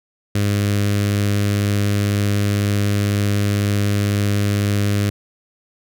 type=tone with notch filter; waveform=sawtooth; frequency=102 Hz; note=G#2; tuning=31 cents flat; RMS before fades=-18 dBFS; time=0.35-5.1 s; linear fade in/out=5 ms; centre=870 Hz; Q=1; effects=none